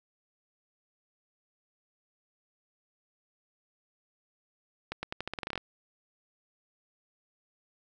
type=accelerating click train; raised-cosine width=0.3 ms; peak=-18 dBFS; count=13; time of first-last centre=4.92-5.577 s; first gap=110 ms; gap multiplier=0.86; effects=none